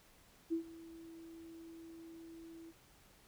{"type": "tone with ADSR envelope", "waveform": "sine", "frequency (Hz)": 329.6, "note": "E4", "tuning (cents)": 0, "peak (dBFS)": -31, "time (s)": [0.5, 2.73], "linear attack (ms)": 28, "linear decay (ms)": 100, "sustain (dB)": -19, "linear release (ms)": 41, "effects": ["pink hiss -65 dBFS RMS until 3.27 s"]}